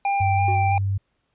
square tone with vibrato, 791 Hz, G5, 15 cents sharp, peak -20 dBFS, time 0.05-0.78 s, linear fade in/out 2 ms, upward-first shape square, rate 3 Hz, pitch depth 14 cents each way
sine tone, 98 Hz, G2, in tune, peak -20 dBFS, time 0.2-0.98 s, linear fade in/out 10 ms
triangle tone with exponential decay, 370 Hz, F#4, in tune, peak -26 dBFS, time 0.48-0.85 s, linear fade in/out 2 ms, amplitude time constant 79 ms
effects pink hiss -71 dBFS RMS until 1.34 s + resampled to 8000 Hz

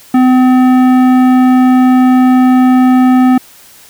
triangle tone with tanh clipping, 254.9 Hz, C4, 45 cents flat, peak -6 dBFS, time 0.14-3.38 s, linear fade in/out 5 ms, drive 18 dB, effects white hiss -39 dBFS RMS until 3.89 s

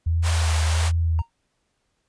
sine tone with vibrato, 81.5 Hz, E2, 19 cents flat, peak -18 dBFS, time 0.06-1.22 s, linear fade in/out 10 ms, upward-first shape sine, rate 1.4 Hz, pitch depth 42 cents each way
pink high-pass noise, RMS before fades -29 dBFS, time 0.22-0.92 s, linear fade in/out 50 ms, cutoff 580 Hz, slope 24 dB/octave
triangle tone with exponential decay, 927 Hz, A#5, 10 cents flat, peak -27 dBFS, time 1.19-1.3 s, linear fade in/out 0 ms, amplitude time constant 22 ms
effects pink hiss -72 dBFS RMS until 2.08 s + resampled to 22050 Hz

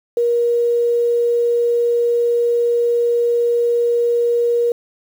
sine tone with quantisation, 474.1 Hz, A#4, 29 cents sharp, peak -13 dBFS, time 0.17-4.72 s, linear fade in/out 2 ms, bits 7, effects none

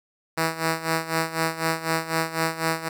5% pulse tone with tremolo, 162.4 Hz, E3, 26 cents flat, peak -9 dBFS, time 0.37-2.89 s, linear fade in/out 10 ms, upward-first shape sine, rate 4 Hz, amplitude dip 80%, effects none

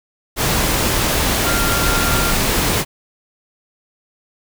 sine tone in noise, 1389 Hz, F6, 10 cents flat, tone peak -22 dBFS, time 1.43-2.36 s, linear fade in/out 50 ms, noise pink, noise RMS -17 dBFS, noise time 0.36-2.85 s, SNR -8 dB, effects none

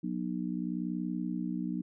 harmonic tone, 60.8 Hz, B1, 26 cents flat, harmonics 3 / 4 / 5, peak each -35 / -36 / -37 dBFS, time 0.03-1.82 s, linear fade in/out 10 ms, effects none

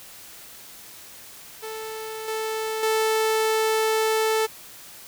sawtooth tone with level steps, 439.6 Hz, A4, 2 cents flat, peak -28 / -22 / -16 dBFS, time 1.62-4.47 s, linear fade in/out 20 ms, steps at 2.28 / 2.83 s, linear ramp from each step 2 ms, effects white hiss -44 dBFS RMS until 5.07 s

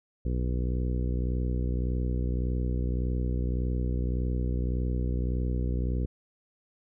harmonic tone, 61.74 Hz, B1, in tune, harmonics 1 / 2 / 3 / 4 / 5 / 6 / 7 / 8, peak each -27 / -33 / -37 / -39 / -41 / -43 / -44 / -45 dBFS, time 0.25-6.06 s, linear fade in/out 5 ms, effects none

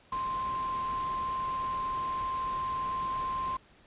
sine tone in noise, 1046.5 Hz, C6, in tune, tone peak -30 dBFS, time 0.12-3.57 s, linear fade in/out 5 ms, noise pink, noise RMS -44 dBFS, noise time 0.12-3.57 s, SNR +11 dB, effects pink hiss -60 dBFS RMS until 3.86 s + resampled to 8000 Hz

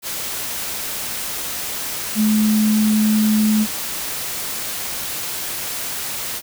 sine tone in noise, 214.8 Hz, A3, 41 cents flat, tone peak -13 dBFS, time 2.15-3.67 s, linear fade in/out 50 ms, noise white, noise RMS -26 dBFS, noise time 0.02-6.42 s, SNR +10 dB, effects none

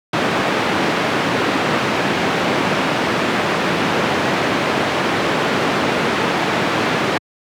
pink band-pass noise, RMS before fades -18 dBFS, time 0.13-7.18 s, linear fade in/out 5 ms, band 180 to 2700 Hz, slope 12 dB/octave, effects high-pass 100 Hz 12 dB/octave

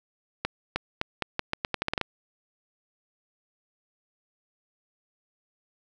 accelerating click train, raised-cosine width 0.3 ms, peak -10 dBFS, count 13, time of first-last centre 0.45-2.013 s, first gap 310 ms, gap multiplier 0.82, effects none

